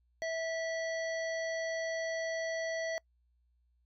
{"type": "harmonic tone with a mistuned harmonic", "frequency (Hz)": 653, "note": "E5", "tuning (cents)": -17, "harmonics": [1, 3, 5, 7, 9], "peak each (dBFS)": [-34, -39, -54, -49, -50], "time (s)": [0.22, 2.98], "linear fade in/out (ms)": 0, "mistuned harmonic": 7, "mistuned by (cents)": -45, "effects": ["noise-tail reverb RT60 0.1 s tail -26 dB re dry", "added 60 Hz sine -69 dBFS peak until 3.85 s"]}